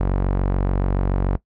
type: tone with low-pass filter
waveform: sawtooth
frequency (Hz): 46.95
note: F#1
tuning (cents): +26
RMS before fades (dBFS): -20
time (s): 0-1.37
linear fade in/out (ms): 10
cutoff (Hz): 1100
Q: 0.75
effects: noise-tail reverb RT60 0.1 s tail -19 dB re dry